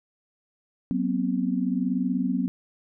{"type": "tone cluster", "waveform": "sine", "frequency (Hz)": [186.7, 242.2, 263], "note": ["F#3", "B3", "C4"], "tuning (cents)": [16, -34, 9], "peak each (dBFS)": -27, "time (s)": [0.91, 2.48], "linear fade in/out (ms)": 0, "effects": []}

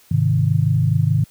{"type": "chord", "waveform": "sine", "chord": "Ab major", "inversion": "none", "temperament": "equal", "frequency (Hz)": [103.83, 130.81, 155.56], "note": ["Ab2", "C3", "Eb3"], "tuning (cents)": [0, 0, 0], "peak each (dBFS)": -18, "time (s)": [0.11, 1.24], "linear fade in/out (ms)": 5, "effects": ["white hiss -52 dBFS RMS until 1.3 s", "high-pass 60 Hz 12 dB/octave"]}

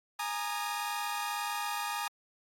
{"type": "chord", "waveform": "sawtooth", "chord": "Ab suspended second", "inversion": "none", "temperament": "equal with one note detuned", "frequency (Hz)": [830.6, 932.3, 1227.4], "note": ["Ab5", "Bb5", "Eb6"], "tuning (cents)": [0, 0, -24], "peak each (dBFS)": [-33, -34, -34], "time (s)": [0.19, 2.08], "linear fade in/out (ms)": 5, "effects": ["AAC 48 kbps"]}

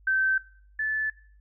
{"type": "tone pair in turn", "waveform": "sine", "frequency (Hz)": [1547, 1741.5], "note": ["G6", "A6"], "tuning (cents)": [-23, -18], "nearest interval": "major second", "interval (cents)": 205, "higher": "second", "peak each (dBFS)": [-21, -25], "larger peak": "first", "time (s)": [[0.07, 0.38], [0.79, 1.1]], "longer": "neither", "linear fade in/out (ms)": 5, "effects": ["noise-tail reverb RT60 0.5 s tail -19 dB re dry", "added 50 Hz sine -53 dBFS peak until 1.4 s"]}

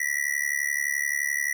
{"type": "tone with amplitude modulation", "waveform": "square", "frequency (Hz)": 1949, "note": "B6", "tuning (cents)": -23, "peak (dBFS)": -21, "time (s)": [0, 1.53], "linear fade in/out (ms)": 5, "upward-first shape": "sine", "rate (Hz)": 71.6, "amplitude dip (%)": 100, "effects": []}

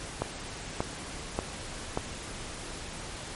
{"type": "click train", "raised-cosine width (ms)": 1, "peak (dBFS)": -13, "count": 4, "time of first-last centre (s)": [0.22, 1.974], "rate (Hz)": 1.71, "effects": ["pink hiss -40 dBFS RMS until 3.35 s", "MP3 48 kbps"]}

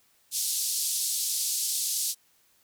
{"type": "band-pass noise", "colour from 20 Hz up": "white", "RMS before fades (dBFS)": -29, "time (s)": [0.31, 2.15], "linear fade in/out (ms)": 50, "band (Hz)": [4100, 12000], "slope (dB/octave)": 24, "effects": ["white hiss -65 dBFS RMS until 2.63 s"]}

